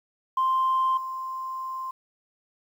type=tone with level steps; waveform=sine; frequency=1046.5 Hz; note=C6; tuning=in tune; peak=-19 / -30 dBFS; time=0.37-1.91 s; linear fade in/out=5 ms; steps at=0.97 s; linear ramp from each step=5 ms; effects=tanh soft clip ceiling -17 dBFS + 9-bit